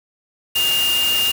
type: tone in noise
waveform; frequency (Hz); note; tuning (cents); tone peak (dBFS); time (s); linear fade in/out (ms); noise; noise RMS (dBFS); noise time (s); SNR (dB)
sine; 2818; F7; +15; -16; 0.55-1.32; 10; white; -24; 0.55-1.32; +5
effects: none